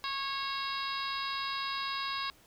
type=harmonic tone; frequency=548 Hz; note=C#5; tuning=20 cents flat; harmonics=2 / 3 / 4 / 5 / 6 / 7 / 8 / 9; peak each=-36 / -42 / -44 / -43 / -46 / -40 / -45 / -43 dBFS; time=0.04-2.3 s; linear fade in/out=0 ms; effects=pink hiss -61 dBFS RMS until 2.46 s